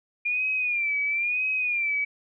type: tone with vibrato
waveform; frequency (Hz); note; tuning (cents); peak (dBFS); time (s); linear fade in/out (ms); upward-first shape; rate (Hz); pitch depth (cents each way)
sine; 2406; D7; +41; -23; 0.25-2.05; 10; sine; 1; 93
effects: none